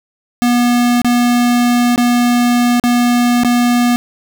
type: tone with dropouts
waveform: square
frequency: 242.1 Hz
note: B3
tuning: 34 cents flat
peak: -10 dBFS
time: 0.42-3.96 s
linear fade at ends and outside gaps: 0 ms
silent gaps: 1.017-1.046 / 1.96-1.978 / 2.798-2.838 / 3.435-3.447 s
effects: 7-bit